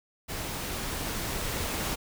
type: noise with level ramp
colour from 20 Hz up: pink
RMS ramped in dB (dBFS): -35 to -31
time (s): 0.28-1.96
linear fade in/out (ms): 20
effects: none